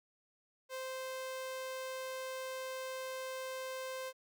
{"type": "tone", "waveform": "sawtooth", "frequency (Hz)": 521, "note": "C5", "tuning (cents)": -7, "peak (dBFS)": -36, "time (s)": [0.69, 4.13], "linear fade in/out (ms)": 50, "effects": []}